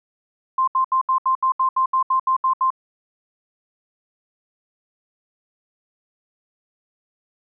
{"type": "tone bursts", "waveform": "sine", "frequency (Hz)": 1047, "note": "C6", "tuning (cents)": 1, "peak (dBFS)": -15, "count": 13, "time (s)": [0.58, 2.704], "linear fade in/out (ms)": 5, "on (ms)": 96, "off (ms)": 73, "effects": []}